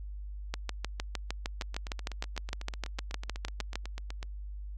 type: two click trains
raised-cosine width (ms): 0.2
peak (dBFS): -23 / -16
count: 22 / 22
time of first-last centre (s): 1.62-4.229 / 0.54-3.756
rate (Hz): 8.05 / 6.53
effects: added 50 Hz sine -38 dBFS peak until 4.77 s + AAC 64 kbps